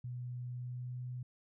sine tone with pitch glide, 123.47 to 124.9 Hz, B2 to B2, 0 to +20 cents, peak -39 dBFS, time 0.04-1.23 s, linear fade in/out 5 ms, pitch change +20 cents, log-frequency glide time 0.5-1.03 s, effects none

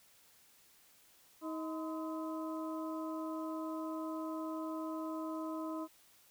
harmonic tone with a mistuned harmonic, 317.2 Hz, D#4, 33 cents sharp, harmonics 1 / 2 / 3 / 4, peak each -39 / -45 / -46 / -49 dBFS, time 1.41-5.88 s, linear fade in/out 50 ms, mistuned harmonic 3, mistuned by +120 cents, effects white hiss -65 dBFS RMS until 6.3 s

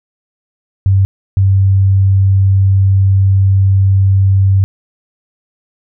sine tone bursts at uneven times, 96.9 Hz, G2, 20 cents flat, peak -6 dBFS, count 2, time 0.86-1.05 / 1.37-4.64 s, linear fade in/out 0 ms, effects none

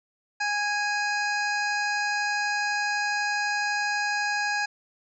harmonic tone with a mistuned harmonic, 826 Hz, G#5, 10 cents flat, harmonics 1 / 2 / 3 / 5 / 6 / 7 / 8 / 9, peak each -29 / -27 / -33 / -40 / -36 / -49 / -40 / -49 dBFS, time 0.4-4.66 s, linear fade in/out 10 ms, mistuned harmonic 3, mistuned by +19 cents, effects none

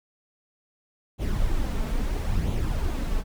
brown noise with flanger, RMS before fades -25 dBFS, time 1.18-3.24 s, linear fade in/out 50 ms, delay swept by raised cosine 0.29 to 4.59 ms, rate 0.75 Hz, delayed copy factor +0.5, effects none

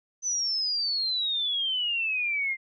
sine exponential sweep, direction down, 6110 to 2089 Hz, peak -25 dBFS, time 0.22-2.57 s, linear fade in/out 50 ms, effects none

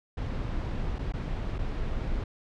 brown noise with dropouts, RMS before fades -31 dBFS, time 0.17-2.24 s, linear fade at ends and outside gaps 5 ms, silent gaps 0.986-0.99 / 1.123-1.136 / 1.583-1.588 s, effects low-pass 4000 Hz 12 dB/octave

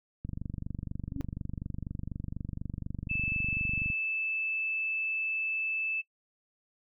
click train, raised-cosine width 5 ms, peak -24 dBFS, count 89, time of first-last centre 0.25-3.901 s, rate 24.1 Hz
sine tone with exponential growth, 277.2 Hz, C#4, in tune, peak -27 dBFS, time 1.09-1.21 s, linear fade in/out 0 ms, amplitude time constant 24 ms
sine tone, 2629 Hz, E7, 5 cents flat, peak -29 dBFS, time 3.09-6.02 s, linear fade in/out 20 ms
effects noise-tail reverb RT60 0.1 s tail -21 dB re dry

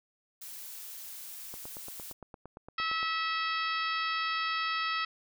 blue noise, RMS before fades -44 dBFS, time 0.41-2.13 s, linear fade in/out 10 ms
click train, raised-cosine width 1 ms, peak -31 dBFS, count 14, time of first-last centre 1.54-3.029 s, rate 8.73 Hz
harmonic tone, 649 Hz, E5, 27 cents flat, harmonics 2 / 3 / 4 / 5 / 6 / 7 / 8, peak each -32 / -36 / -38 / -40 / -42 / -43 / -44 dBFS, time 2.78-5.05 s, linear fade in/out 5 ms
effects none

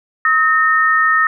sine tone pair together, 1276 / 1830 Hz, D#6 / A#6, +43 / -32 cents, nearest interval tritone, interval 625 cents, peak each -13 dBFS, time 0.25-1.27 s, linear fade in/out 2 ms, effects none

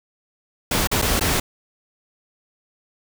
pink noise with dropouts, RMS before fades -20 dBFS, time 0.71-1.4 s, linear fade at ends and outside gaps 5 ms, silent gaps 0.873-0.914 / 1.017-1.022 / 1.196-1.209 s, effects none

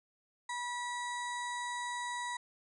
harmonic tone with a mistuned harmonic, 972 Hz, B5, 28 cents flat, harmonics 1 / 2 / 4 / 5 / 6 / 7 / 8 / 9 / 10, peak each -38 / -41 / -46 / -59 / -57 / -52 / -54 / -52 / -62 dBFS, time 0.49-2.37 s, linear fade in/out 5 ms, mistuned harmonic 6, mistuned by +100 cents, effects none

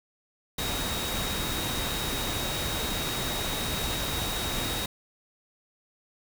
sine tone in noise, 3773 Hz, A#7, 20 cents sharp, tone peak -35 dBFS, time 0.58-4.86 s, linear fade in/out 5 ms, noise pink, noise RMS -31 dBFS, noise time 0.58-4.86 s, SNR -7 dB, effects none

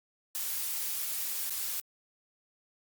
blue noise with dropouts, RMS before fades -34 dBFS, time 0.35-1.8 s, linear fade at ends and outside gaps 0 ms, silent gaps 1.497-1.506 s, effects Opus 48 kbps

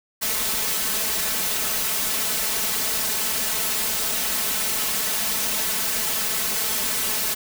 white noise with comb filter, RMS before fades -24 dBFS, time 0.21-7.35 s, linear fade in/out 20 ms, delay 4.6 ms, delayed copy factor +1, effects none

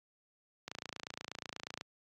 click train, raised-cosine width 0.2 ms, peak -23 dBFS, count 33, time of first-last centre 0.68-1.811 s, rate 28.3 Hz, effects high-pass 100 Hz 12 dB/octave + AAC 48 kbps

